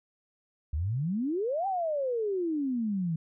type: exponential two-way sweep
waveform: sine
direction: up then down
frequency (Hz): 69.3 to 800 to 156.9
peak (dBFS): -27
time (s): 0.73-3.16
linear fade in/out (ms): 5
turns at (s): 1.67
effects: none